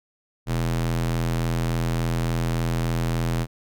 square tone with high-pass filter, 41.74 Hz, E1, 22 cents sharp, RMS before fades -24 dBFS, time 0.46-3.47 s, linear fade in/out 50 ms, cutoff 84 Hz, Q 1.9, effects none

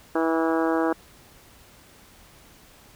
harmonic tone with a mistuned harmonic, 162.9 Hz, E3, 20 cents flat, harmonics 2 / 3 / 4 / 5 / 6 / 7 / 8 / 9 / 10, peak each -23 / -27 / -29 / -31 / -33 / -34 / -35 / -36 / -37 dBFS, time 0.15-0.93 s, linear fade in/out 5 ms, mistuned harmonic 9, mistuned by -19 cents, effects pink hiss -52 dBFS RMS until 2.95 s

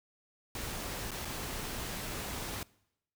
pink noise with dropouts, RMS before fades -39 dBFS, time 0.55-2.63 s, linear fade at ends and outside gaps 1 ms, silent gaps 1.108-1.116 / 1.249-1.253 s, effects noise-tail reverb RT60 0.8 s tail -23 dB re dry

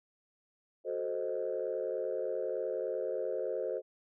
sine chord, F# diminished seventh, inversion none, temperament equal, 370 / 440 / 523.3 / 622.3 Hz, F#4 / A4 / C5 / Eb5, 0 / 0 / 0 / 0 cents, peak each -39 / -37 / -35 / -39 dBFS, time 0.84-3.82 s, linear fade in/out 50 ms, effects tanh soft clip ceiling -24 dBFS

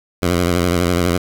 10% pulse tone with vibrato, 87.8 Hz, F2, 10 cents sharp, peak -6 dBFS, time 0.22-1.18 s, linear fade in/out 10 ms, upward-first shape sine, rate 12 Hz, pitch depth 76 cents each way, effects 7-bit

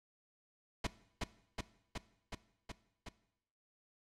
pink noise with echo, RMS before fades -35 dBFS, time 0.84-0.87 s, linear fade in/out 5 ms, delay 370 ms, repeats 6, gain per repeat -2 dB, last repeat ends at 3.09 s, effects noise-tail reverb RT60 0.8 s tail -18 dB re dry + low-pass 6000 Hz 12 dB/octave

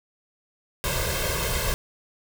pink noise with comb filter, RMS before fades -26 dBFS, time 0.84-1.74 s, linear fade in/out 0 ms, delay 1.9 ms, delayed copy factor +0.85, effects none

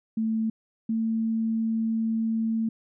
sine tone pair in turn, 222 / 224.2 Hz, A3 / A3, +16 / +33 cents, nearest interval unison, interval 17 cents, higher second, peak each -23 dBFS, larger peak neither, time 0.17-0.5 / 0.89-2.69 s, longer second, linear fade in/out 5 ms, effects none

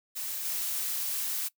blue noise with level steps, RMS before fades -35 / -32 dBFS, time 0.15-1.49 s, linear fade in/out 20 ms, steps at 0.45 s, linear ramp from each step 2 ms, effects noise-tail reverb RT60 0.1 s tail -21 dB re dry

